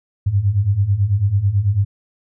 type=beating tone pair; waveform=sine; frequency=94.6 / 103.7 Hz; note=F#2 / G#2; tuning=+39 / -2 cents; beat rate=9.1 Hz; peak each=-19 / -15 dBFS; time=0.26-1.85 s; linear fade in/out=10 ms; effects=none